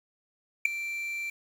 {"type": "tone with ADSR envelope", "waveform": "triangle", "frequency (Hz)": 2349, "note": "D7", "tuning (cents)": 0, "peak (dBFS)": -13, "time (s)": [0.65, 1.3], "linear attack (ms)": 6, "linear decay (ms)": 4, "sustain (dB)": -17, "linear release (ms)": 5, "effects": ["8-bit"]}